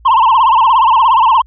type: tone with vibrato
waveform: triangle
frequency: 975 Hz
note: B5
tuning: 23 cents flat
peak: -4 dBFS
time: 0.05-1.42 s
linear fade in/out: 10 ms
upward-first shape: sine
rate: 17 Hz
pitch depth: 180 cents each way
effects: added 57 Hz sine -39 dBFS peak until 1.46 s + resampled to 8000 Hz